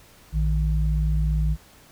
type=tone pair together; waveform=sine; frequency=57.65 / 154.7 Hz; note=A#1 / D#3; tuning=-19 / -10 cents; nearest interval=octave + perfect fourth; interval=1709 cents; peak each=-20 / -25 dBFS; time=0.32-1.57 s; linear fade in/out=50 ms; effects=pink hiss -52 dBFS RMS until 1.91 s